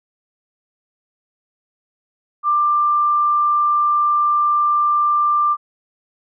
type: tone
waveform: sine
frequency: 1186 Hz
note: D6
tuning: 17 cents sharp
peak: -13 dBFS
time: 2.43-5.57 s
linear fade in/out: 50 ms
effects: none